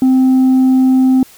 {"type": "tone", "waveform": "sine", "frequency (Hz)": 260, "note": "C4", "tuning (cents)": -11, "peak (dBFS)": -4, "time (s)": [0.02, 1.23], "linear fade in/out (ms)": 2, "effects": ["tanh soft clip ceiling -6 dBFS", "white hiss -42 dBFS RMS until 1.37 s"]}